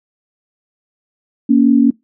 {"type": "tone pair together", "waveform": "sine", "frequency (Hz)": [235.6, 280.2], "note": ["A#3", "C#4"], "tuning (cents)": [19, 19], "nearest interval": "minor third", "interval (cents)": 300, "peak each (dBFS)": -10, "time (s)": [1.49, 1.91], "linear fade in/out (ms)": 10, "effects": ["noise-tail reverb RT60 0.2 s tail -22 dB re dry"]}